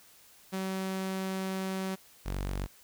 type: tone pair in turn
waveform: sawtooth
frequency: 190 / 47.5 Hz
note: F#3 / F#1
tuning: +46 / +46 cents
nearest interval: 2 octaves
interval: 2400 cents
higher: first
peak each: -28 dBFS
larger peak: neither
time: 0.52-1.96 / 2.25-2.67 s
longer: first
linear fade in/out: 20 ms
effects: white hiss -58 dBFS RMS until 2.83 s